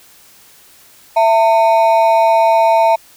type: ring-modulated tone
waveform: triangle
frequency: 784 Hz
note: G5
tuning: in tune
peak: -3 dBFS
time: 1.16-2.96 s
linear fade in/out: 10 ms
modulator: 120 Hz
effects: white hiss -45 dBFS RMS until 3.16 s